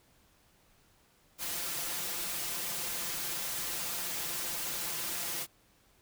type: noise with comb filter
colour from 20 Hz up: white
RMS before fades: -36 dBFS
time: 1.38-5.47 s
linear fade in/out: 50 ms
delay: 5.8 ms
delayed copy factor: +0.8
effects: pink hiss -66 dBFS RMS until 6.01 s